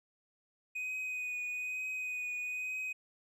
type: tone with vibrato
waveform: triangle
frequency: 2495 Hz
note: D#7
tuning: 4 cents sharp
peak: -34 dBFS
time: 0.75-2.93 s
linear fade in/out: 10 ms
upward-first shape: triangle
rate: 1.1 Hz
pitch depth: 21 cents each way
effects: none